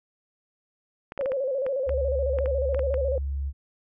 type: clicks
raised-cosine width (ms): 0.5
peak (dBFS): -21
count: 12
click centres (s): 1.121 / 1.177 / 1.211 / 1.259 / 1.319 / 1.665 / 1.893 / 2.387 / 2.459 / 2.746 / 2.793 / 2.942
type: tone with vibrato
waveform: sine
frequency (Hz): 535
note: C5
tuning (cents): +38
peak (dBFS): -24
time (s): 1.19-3.18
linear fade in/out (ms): 2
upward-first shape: square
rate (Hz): 14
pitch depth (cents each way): 74
type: tone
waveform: sine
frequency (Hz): 69.3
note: C#2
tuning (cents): 0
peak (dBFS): -26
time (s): 1.86-3.53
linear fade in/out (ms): 50
effects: none